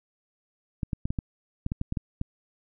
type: clicks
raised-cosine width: 5 ms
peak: -16 dBFS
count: 11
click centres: 0.832 / 0.932 / 1.055 / 1.105 / 1.188 / 1.664 / 1.719 / 1.814 / 1.924 / 1.972 / 2.214 s
effects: none